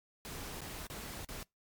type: noise with dropouts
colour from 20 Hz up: pink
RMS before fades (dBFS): -44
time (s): 0.25-1.43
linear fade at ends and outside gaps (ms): 0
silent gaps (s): 0.607-0.616 / 0.868-0.9 / 1.248-1.288
effects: noise-tail reverb RT60 0.2 s tail -26 dB re dry + MP3 96 kbps